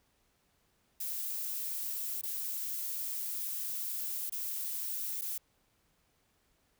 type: noise with dropouts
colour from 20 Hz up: violet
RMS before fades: -37 dBFS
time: 1-5.38 s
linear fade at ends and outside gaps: 5 ms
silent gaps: 2.214-2.234 / 4.297-4.321 / 5.213-5.218 s
effects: pink hiss -73 dBFS RMS until 6.79 s